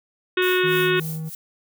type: harmonic tone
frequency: 366.6 Hz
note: F#4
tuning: 16 cents flat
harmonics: 1 / 3 / 4 / 5 / 6 / 7 / 8 / 9 / 10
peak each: -19 / -30 / -25 / -28 / -36 / -27 / -34 / -33 / -32 dBFS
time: 0.37-1 s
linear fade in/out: 5 ms
type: noise with tremolo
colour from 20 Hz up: violet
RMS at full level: -33 dBFS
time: 0.42-1.35 s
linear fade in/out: 2 ms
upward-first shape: sine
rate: 3.4 Hz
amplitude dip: 90%
type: tone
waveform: triangle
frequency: 158.9 Hz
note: D#3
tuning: 37 cents sharp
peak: -25 dBFS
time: 0.63-1.3 s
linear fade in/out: 20 ms
effects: none